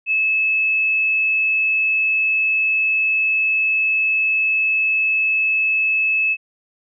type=tone; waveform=sine; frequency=2600 Hz; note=E7; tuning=24 cents flat; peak=-15 dBFS; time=0.06-6.37 s; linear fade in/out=50 ms; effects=none